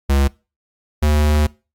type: tone pair in turn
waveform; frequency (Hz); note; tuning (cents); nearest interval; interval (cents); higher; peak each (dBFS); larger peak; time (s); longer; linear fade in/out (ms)
square; 69.3 / 75.12; C#2 / D2; 0 / +40; minor second; 140; second; -13; neither; 0.09-0.28 / 1.02-1.47; second; 10
effects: noise-tail reverb RT60 0.3 s tail -23 dB re dry + AAC 64 kbps